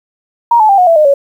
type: tone with pitch steps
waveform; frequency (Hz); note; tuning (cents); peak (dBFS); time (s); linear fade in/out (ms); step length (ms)
sine; 941 / 862.9 / 791.3 / 725.6 / 665.4 / 610.2 / 559.5; A#5 / A5 / G5 / F#5 / E5 / D#5 / C#5; +16 / -34 / +16 / -34 / +16 / -34 / +16; -4; 0.51-1.14; 5; 90
effects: 7-bit